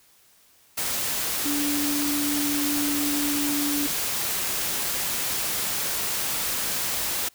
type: tone in noise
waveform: sine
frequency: 290.2 Hz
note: D4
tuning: 21 cents flat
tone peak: -25 dBFS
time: 1.45-3.87 s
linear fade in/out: 10 ms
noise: white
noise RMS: -27 dBFS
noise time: 0.77-7.29 s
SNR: -1 dB
effects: white hiss -58 dBFS RMS until 7.34 s